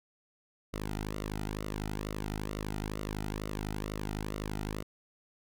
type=tone with flanger; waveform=sawtooth; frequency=51.91 Hz; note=G#1; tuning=in tune; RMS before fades=-37 dBFS; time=0.73-4.83 s; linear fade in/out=10 ms; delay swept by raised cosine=1.2 to 1.83 ms; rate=2.2 Hz; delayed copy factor=-0.75; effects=none